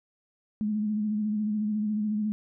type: tone with vibrato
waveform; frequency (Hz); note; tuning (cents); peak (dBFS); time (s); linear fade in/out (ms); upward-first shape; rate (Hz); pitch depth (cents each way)
sine; 211.9; G#3; +35; -25; 0.61-2.32; 0; sine; 14; 39
effects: none